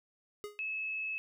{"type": "tone with exponential decay", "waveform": "square", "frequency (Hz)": 415.3, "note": "G#4", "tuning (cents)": 0, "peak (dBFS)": -37, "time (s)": [0.44, 0.64], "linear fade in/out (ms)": 0, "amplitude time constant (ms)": 42}
{"type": "tone", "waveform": "sine", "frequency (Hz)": 2593, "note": "E7", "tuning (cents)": -29, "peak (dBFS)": -34, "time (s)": [0.59, 1.18], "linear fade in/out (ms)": 0}
{"effects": []}